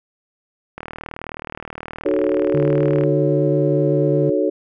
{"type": "click train", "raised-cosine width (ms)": 0.5, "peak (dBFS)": -15, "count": 89, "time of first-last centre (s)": [0.78, 3.036], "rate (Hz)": 39}
{"type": "chord", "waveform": "sine", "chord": "D# half-diminished seventh", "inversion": "none", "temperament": "equal with one note detuned", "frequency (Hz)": [304.9, 370, 440, 554.4], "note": ["D#4", "F#4", "A4", "C#5"], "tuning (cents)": [-35, 0, 0, 0], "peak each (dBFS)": -21, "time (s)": [2.05, 4.5], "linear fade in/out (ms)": 10}
{"type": "tone with vibrato", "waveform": "triangle", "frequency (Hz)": 146.5, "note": "D3", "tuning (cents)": -4, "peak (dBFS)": -17, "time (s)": [2.54, 4.3], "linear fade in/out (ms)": 5, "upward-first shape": "square", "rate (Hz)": 8.1, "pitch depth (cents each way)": 12}
{"effects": []}